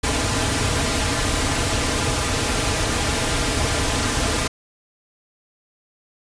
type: noise with comb filter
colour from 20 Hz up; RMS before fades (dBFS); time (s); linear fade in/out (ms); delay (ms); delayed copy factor
pink; -21; 0.03-4.48; 10; 5.4; -0.6
effects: resampled to 22050 Hz